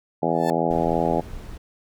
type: harmonic tone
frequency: 83 Hz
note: E2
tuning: 12 cents sharp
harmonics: 2 / 3 / 4 / 5 / 6 / 7 / 8 / 9 / 10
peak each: -28 / -28 / -28 / -28 / -28 / -28 / -28 / -28 / -28 dBFS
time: 0.22-1.21 s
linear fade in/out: 10 ms
type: tone with exponential growth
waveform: 30% pulse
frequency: 880 Hz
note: A5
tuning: in tune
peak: -23 dBFS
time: 0.29-0.5 s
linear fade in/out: 0 ms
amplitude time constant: 44 ms
type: noise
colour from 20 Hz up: brown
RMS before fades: -35 dBFS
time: 0.7-1.58 s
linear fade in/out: 10 ms
effects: none